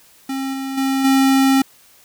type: tone with level steps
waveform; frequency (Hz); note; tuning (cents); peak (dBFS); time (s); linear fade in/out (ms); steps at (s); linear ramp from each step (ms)
square; 268.6; C4; +46; -22 / -24 / -17 / -12; 0.29-1.62; 5; 0.53 / 0.77 / 1.04; 10
effects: white hiss -50 dBFS RMS until 2.04 s